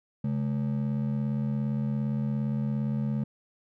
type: ring-modulated tone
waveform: triangle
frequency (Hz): 174.61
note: F3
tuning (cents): 0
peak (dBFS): -21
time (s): 0.24-3.24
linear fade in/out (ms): 5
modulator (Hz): 38.7
effects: none